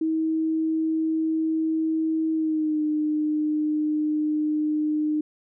sine tone with pitch glide, 319.1 to 304.2 Hz, D#4 to D#4, +44 to -39 cents, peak -21 dBFS, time 0.01-5.21 s, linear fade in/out 5 ms, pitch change -83 cents, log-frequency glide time 2.33-2.82 s, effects none

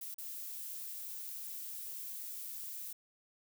violet noise with dropouts, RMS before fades -44 dBFS, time 0.01-2.93 s, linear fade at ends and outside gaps 5 ms, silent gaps 0.144-0.182 s, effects none

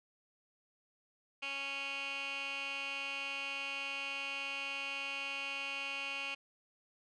15% pulse tone with band-pass filter, 276.5 Hz, C#4, 4 cents flat, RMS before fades -40 dBFS, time 1.42-6.35 s, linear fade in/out 10 ms, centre 2600 Hz, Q 3.6, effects resampled to 22050 Hz

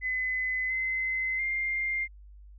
sine tone with pitch steps, 2025 / 2053 / 2108 Hz, B6 / C7 / C7, +43 / -33 / +12 cents, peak -27 dBFS, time 0.01-2.08 s, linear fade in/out 50 ms, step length 690 ms, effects added 50 Hz sine -47 dBFS peak until 2.58 s

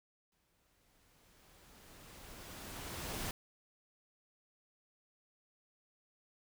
pink noise with exponential growth, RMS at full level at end -39 dBFS, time 0.32-3.31 s, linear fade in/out 2 ms, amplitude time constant 650 ms, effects none

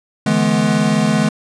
square chord, E dominant seventh, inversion third, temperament equal with one note detuned, 146.83 / 164.81 / 211.6 / 246.9 Hz, D3 / E3 / G#3 / B3, 0 / 0 / +33 / 0 cents, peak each -22 / -20 / -16 / -21 dBFS, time 0.26-1.29 s, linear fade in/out 5 ms, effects resampled to 22050 Hz

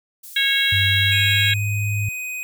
pink high-pass noise, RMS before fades -39 dBFS, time 0.23-1.52 s, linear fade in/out 10 ms, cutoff 9800 Hz, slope 12 dB/octave
harmonic tone, 548 Hz, C#5, 20 cents flat, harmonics 3 / 4 / 5 / 6 / 7, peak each -22 / -22 / -26 / -22 / -22 dBFS, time 0.36-1.54 s, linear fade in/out 5 ms
sine tone with pitch glide, 98.2 to 104.04 Hz, G2 to G#2, +4 to +4 cents, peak -20 dBFS, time 0.72-2.09 s, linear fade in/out 5 ms, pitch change +100 cents, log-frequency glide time 0.91-1.66 s
square tone, 2500 Hz, D#7, 8 cents sharp, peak -27 dBFS, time 1.12-2.43 s, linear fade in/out 0 ms
effects none

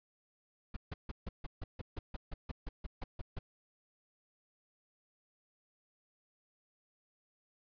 brown noise bursts, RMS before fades -39 dBFS, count 16, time 0.74-3.39 s, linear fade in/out 5 ms, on 25 ms, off 150 ms, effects resampled to 11025 Hz

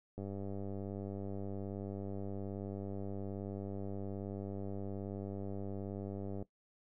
click train, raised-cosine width 2 ms, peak -30 dBFS, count 618, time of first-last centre 0.18-6.425 s, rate 98.8 Hz, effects noise-tail reverb RT60 0.1 s tail -17 dB re dry

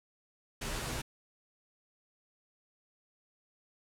pink noise with comb filter, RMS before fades -37 dBFS, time 0.61-1.02 s, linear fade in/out 10 ms, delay 11 ms, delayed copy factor -0.7, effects low-pass 11000 Hz 12 dB/octave

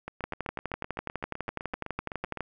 two click trains, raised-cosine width 0.5 ms, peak -16 / -21 dBFS, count 27 / 19, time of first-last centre 0.24-2.407 / 0.08-2.373 s, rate 12 / 7.85 Hz, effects none

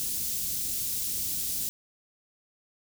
white band-stop noise, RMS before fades -31 dBFS, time 0-1.69 s, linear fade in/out 0 ms, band 230 to 5200 Hz, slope 12 dB/octave, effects none

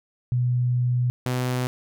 sine / sawtooth tone pair in turn, 123.47 / 125.99 Hz, B2 / B2, 0 / +35 cents, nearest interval unison, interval 35 cents, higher second, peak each -19 dBFS, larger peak neither, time 0.32-1.1 / 1.26-1.67 s, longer first, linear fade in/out 0 ms, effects none

